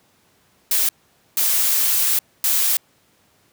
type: noise bursts at uneven times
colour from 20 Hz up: blue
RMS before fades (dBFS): -18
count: 3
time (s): 0.71-0.89 / 1.37-2.19 / 2.44-2.77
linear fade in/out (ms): 2
effects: pink hiss -59 dBFS RMS until 3.52 s + high-pass 100 Hz 12 dB/octave